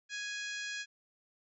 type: harmonic tone with a mistuned harmonic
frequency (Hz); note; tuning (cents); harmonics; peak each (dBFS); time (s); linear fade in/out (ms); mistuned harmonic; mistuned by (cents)
830.6; G#5; 0; 2 / 3 / 4 / 5 / 6 / 7 / 8 / 9; -40 / -44 / -46 / -48 / -50 / -51 / -52 / -53; 0.09-0.86; 50; 9; -54
effects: none